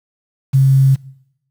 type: tone with quantisation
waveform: sine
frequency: 134.6 Hz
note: C3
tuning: 49 cents sharp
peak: -7 dBFS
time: 0.53-0.96 s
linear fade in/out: 20 ms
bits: 6
effects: noise-tail reverb RT60 0.8 s tail -21 dB re dry